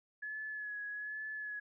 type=tone with vibrato; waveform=sine; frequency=1700 Hz; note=G#6; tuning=40 cents sharp; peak=-39 dBFS; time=0.22-1.6 s; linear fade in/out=10 ms; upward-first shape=sine; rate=1.2 Hz; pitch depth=30 cents each way; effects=none